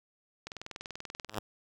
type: click train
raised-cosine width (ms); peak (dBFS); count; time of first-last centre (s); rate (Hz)
0.2; -23; 19; 0.47-1.344; 20.6
type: tone with exponential growth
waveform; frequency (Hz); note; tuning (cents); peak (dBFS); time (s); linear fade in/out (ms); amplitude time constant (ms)
5% pulse; 107.3; A2; -43; -19; 1.28-1.39; 5; 23
effects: none